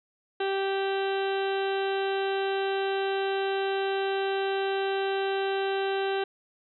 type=harmonic tone; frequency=390 Hz; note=G4; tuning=9 cents flat; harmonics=1 / 2 / 3 / 4 / 5 / 6 / 7 / 8 / 9 / 10; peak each=-27 / -32 / -42 / -36 / -45 / -48 / -41 / -42 / -49 / -44 dBFS; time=0.4-6.24 s; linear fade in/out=5 ms; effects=none